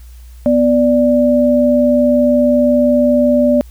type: tone pair together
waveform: sine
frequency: 247.2 / 587.3 Hz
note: B3 / D5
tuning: +2 / 0 cents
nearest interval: octave + minor third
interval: 1498 cents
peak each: -11 dBFS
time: 0.46-3.61 s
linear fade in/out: 0 ms
effects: added 60 Hz sine -33 dBFS peak until 3.7 s + white hiss -50 dBFS RMS until 3.7 s